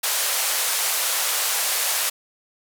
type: band-pass noise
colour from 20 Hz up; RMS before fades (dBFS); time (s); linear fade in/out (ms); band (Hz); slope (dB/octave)
white; -23; 0.03-2.1; 10; 520 to 14000; 24
effects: none